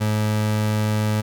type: tone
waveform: 30% pulse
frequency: 107 Hz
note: A2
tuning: 48 cents flat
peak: -16 dBFS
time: 0-1.22 s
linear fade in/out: 20 ms
effects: none